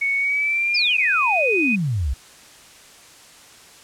sine tone with pitch glide, 2221 to 2493 Hz, C#7 to D#7, +3 to +3 cents, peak -18 dBFS, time 0.01-1.76 s, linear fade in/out 10 ms, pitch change +200 cents, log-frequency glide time 0.18-0.98 s
sine exponential sweep, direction down, 5300 to 58.9 Hz, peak -19 dBFS, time 0.74-2.14 s, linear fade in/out 10 ms
effects white hiss -46 dBFS RMS until 3.83 s + low-pass 9000 Hz 12 dB/octave

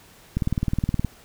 click train, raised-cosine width 5 ms, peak -10 dBFS, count 14, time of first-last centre 0.37-1.047 s, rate 19.2 Hz, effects pink hiss -51 dBFS RMS until 1.24 s

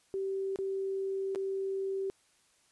sine tone with dropouts, 387.3 Hz, G4, 21 cents flat, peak -31 dBFS, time 0.14-2.1 s, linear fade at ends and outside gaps 0 ms, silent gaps 0.559-0.588 / 1.349-1.358 s, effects white hiss -68 dBFS RMS until 2.71 s + resampled to 24000 Hz

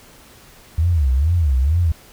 sine tone with vibrato, 74.9 Hz, D2, 35 cents sharp, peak -13 dBFS, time 0.78-1.92 s, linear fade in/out 5 ms, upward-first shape sine, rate 2.2 Hz, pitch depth 280 cents each way, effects pink hiss -46 dBFS RMS until 2.12 s

